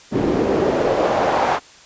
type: noise with band-pass filter sweep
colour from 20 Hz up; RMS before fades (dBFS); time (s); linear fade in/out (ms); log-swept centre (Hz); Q
pink; -18; 0.11-1.6; 50; 290 to 880; 2
effects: white hiss -45 dBFS RMS until 1.85 s + resampled to 16000 Hz